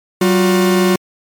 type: tone pair together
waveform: 45% pulse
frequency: 189.76 / 357.9 Hz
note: F#3 / F4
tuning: +44 / +42 cents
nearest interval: major seventh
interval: 1098 cents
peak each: -13 dBFS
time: 0.21-0.96 s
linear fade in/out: 5 ms
effects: MP3 96 kbps